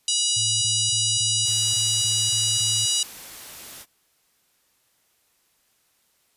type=harmonic tone; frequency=970 Hz; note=B5; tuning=31 cents flat; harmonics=3 / 4 / 5 / 6 / 7 / 8 / 9 / 10; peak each=-26 / -27 / -28 / -29 / -29 / -30 / -31 / -31 dBFS; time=0.08-3.03 s; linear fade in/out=2 ms
type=tone bursts; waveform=sine; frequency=110.1 Hz; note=A2; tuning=2 cents sharp; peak=-32 dBFS; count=9; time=0.36-2.86 s; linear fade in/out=10 ms; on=260 ms; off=20 ms
type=noise; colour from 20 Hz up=white; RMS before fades=-40 dBFS; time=1.43-3.86 s; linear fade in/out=50 ms
effects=white hiss -66 dBFS RMS until 6.36 s + resampled to 32000 Hz